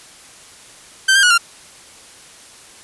sawtooth tone with pitch steps, 1553 / 1597 / 1458 / 1386 Hz, G6 / G6 / F#6 / F6, -17 / +32 / -26 / -14 cents, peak -6 dBFS, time 1.08-1.38 s, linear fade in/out 10 ms, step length 75 ms, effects white hiss -42 dBFS RMS until 2.83 s + resampled to 24000 Hz

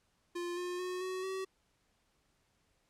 square tone with pitch steps, 349.2 / 356.7 / 364.4 / 372.3 / 380.4 Hz, F4 / F4 / F#4 / F#4 / F#4, 0 / +37 / -26 / +11 / +48 cents, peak -37 dBFS, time 0.35-1.45 s, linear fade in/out 10 ms, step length 220 ms, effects pink hiss -75 dBFS RMS until 2.89 s + low-pass 10000 Hz 12 dB/octave

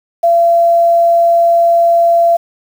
sine tone with quantisation, 680 Hz, F5, 46 cents flat, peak -6 dBFS, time 0.23-2.37 s, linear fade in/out 10 ms, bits 6, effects none

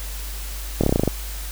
slowing click train, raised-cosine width 2 ms, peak -4 dBFS, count 9, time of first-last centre 0.81-1.077 s, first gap 26 ms, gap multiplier 1.07, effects added 50 Hz sine -29 dBFS peak until 1.51 s + white hiss -36 dBFS RMS until 1.51 s

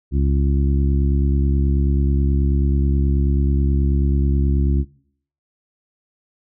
harmonic tone, 69.3 Hz, C#2, in tune, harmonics 1 / 2 / 3 / 4 / 5, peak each -16 / -22 / -26 / -28 / -30 dBFS, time 0.11-4.85 s, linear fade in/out 50 ms, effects noise-tail reverb RT60 0.6 s tail -20 dB re dry

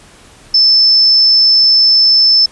sine tone, 5274 Hz, E8, in tune, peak -5 dBFS, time 0.54-2.46 s, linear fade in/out 5 ms, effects pink hiss -41 dBFS RMS until 2.51 s + resampled to 24000 Hz

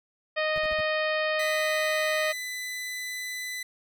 harmonic tone, 620 Hz, D#5, 6 cents flat, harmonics 1 / 2 / 3 / 4 / 5 / 6 / 7 / 8, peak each -27 / -34 / -30 / -34 / -39 / -42 / -41 / -48 dBFS, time 0.36-2.33 s, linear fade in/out 20 ms
brown noise bursts, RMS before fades -40 dBFS, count 4, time 0.56-0.806 s, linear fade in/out 0 ms, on 24 ms, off 50 ms
sawtooth tone, 2001 Hz, B6, 22 cents sharp, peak -29 dBFS, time 1.39-3.63 s, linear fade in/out 5 ms
effects none

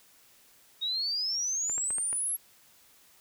sine exponential sweep, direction up, 3729 to 11430 Hz, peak -28 dBFS, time 0.81-2.37 s, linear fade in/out 20 ms
clicks, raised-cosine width 0.5 ms, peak -27 dBFS, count 5, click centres 1.697 / 1.78 / 1.906 / 1.983 / 2.129 s
effects white hiss -60 dBFS RMS until 3.2 s

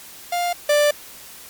45% pulse tone pair in turn, 702 / 589 Hz, F5 / D5, +9 / +5 cents, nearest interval minor third, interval 304 cents, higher first, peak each -20 / -14 dBFS, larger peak second, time 0.32-0.53 / 0.69-0.91 s, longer second, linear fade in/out 5 ms, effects white hiss -41 dBFS RMS until 1.49 s + Opus 48 kbps

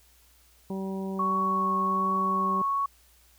harmonic tone, 192.2 Hz, G3, 34 cents flat, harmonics 1 / 2 / 3 / 4 / 5, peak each -31 / -36 / -43 / -46 / -44 dBFS, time 0.7-2.62 s, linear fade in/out 2 ms
sine tone with vibrato, 1108.7 Hz, C#6, in tune, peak -24 dBFS, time 1.19-2.86 s, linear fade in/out 5 ms, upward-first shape triangle, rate 1.3 Hz, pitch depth 15 cents each way
effects added 60 Hz sine -61 dBFS peak until 3.38 s + white hiss -61 dBFS RMS until 3.38 s

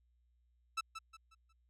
sawtooth tone with echo, 1317 Hz, E6, 2 cents flat, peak -30 dBFS, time 0.77-0.81 s, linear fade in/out 10 ms, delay 180 ms, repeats 4, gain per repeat -9 dB, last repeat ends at 1.53 s, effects added 60 Hz sine -70 dBFS peak until 1.69 s + low-pass 8000 Hz 12 dB/octave

